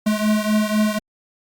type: beating tone pair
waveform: square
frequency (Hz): 212 / 216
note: G#3 / A3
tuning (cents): +36 / -32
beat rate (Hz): 4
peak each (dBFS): -19 / -22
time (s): 0.06-0.99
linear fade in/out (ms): 10
effects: Opus 48 kbps